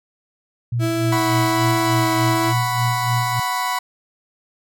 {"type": "tone with tremolo", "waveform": "sine", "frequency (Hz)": 119.3, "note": "A#2", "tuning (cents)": 41, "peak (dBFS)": -17, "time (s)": [0.72, 3.4], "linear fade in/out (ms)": 5, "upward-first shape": "sine", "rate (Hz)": 3.4, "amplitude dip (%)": 70}
{"type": "tone with vibrato", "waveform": "35% pulse", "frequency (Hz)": 327.9, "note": "E4", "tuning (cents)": -9, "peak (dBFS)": -18, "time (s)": [0.79, 2.54], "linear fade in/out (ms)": 50, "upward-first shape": "sine", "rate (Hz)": 1.3, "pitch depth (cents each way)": 17}
{"type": "chord", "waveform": "35% pulse", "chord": "F# suspended fourth", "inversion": "none", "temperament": "equal", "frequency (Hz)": [740, 987.8, 1108.7], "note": ["F#5", "B5", "C#6"], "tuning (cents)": [0, 0, 0], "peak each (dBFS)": [-25, -20, -26], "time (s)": [1.12, 3.79], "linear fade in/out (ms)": 5}
{"effects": []}